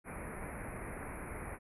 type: band-stop noise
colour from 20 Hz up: pink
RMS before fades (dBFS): -43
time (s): 0.04-1.59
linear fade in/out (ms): 50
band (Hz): 2400 to 10000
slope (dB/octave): 96
effects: resampled to 24000 Hz